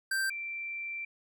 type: tone pair in turn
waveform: square / sine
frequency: 1568 / 2349 Hz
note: G6 / D7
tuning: 0 / 0 cents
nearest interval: perfect fifth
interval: 700 cents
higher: second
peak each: -29 / -35 dBFS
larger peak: first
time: 0.11-0.3 / 0.3-1.05 s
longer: second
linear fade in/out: 5 ms
effects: none